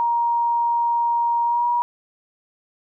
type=tone with pitch glide; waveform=sine; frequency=941 to 958 Hz; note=A#5 to A#5; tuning=+16 to +47 cents; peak=-17 dBFS; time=0-1.82 s; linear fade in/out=0 ms; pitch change=+31 cents; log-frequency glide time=1.44-1.66 s; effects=none